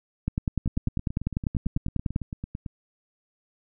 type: two click trains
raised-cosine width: 5 ms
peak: -20 / -12 dBFS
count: 19 / 20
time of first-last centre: 0.66-2.662 / 0.28-2.161 s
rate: 8.99 / 10.1 Hz
effects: none